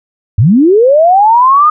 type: linear sweep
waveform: sine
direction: up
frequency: 85.9 to 1244.5 Hz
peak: -3 dBFS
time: 0.38-1.7 s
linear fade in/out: 5 ms
effects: none